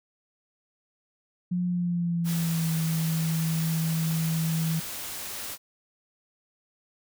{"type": "tone with pitch glide", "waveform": "sine", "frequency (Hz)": [178.4, 161.71], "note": ["F3", "E3"], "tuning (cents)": [37, -33], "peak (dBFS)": -24, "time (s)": [1.51, 4.8], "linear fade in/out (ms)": 10, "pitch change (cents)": -170, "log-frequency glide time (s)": [1.66, 2.73]}
{"type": "noise", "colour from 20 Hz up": "white", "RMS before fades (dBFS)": -36, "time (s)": [2.24, 5.58], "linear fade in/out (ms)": 50}
{"effects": []}